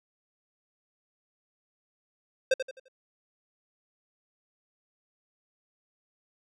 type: tone with echo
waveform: square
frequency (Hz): 523.3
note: C5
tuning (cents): 0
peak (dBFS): -20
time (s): 2.51-2.54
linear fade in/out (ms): 5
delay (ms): 86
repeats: 4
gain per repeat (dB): -9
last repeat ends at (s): 2.884
effects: low-pass 6000 Hz 12 dB/octave